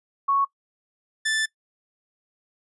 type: tone pair in turn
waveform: sine / sawtooth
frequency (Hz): 1108 / 1758.8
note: C#6 / A6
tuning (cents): -1 / -1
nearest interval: minor sixth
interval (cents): 800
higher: second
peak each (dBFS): -18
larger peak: neither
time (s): 0.28-0.45 / 1.25-1.46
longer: second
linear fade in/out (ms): 10
effects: noise-tail reverb RT60 0.1 s tail -21 dB re dry + resampled to 24000 Hz